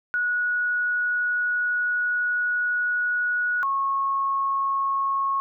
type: tone pair in turn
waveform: sine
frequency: 1461 / 1094.5 Hz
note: F#6 / C#6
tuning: -22 / -22 cents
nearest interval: perfect fourth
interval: 500 cents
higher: first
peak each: -21 dBFS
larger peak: neither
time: 0.14-3.63 / 3.63-5.4 s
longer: first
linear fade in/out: 0 ms
effects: none